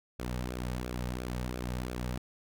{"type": "tone with flanger", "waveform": "sawtooth", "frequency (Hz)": 61.74, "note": "B1", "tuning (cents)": 0, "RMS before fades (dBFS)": -36, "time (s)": [0.19, 2.18], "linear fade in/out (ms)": 5, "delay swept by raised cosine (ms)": [0.99, 2.99], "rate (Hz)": 2.9, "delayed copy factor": -0.6, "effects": []}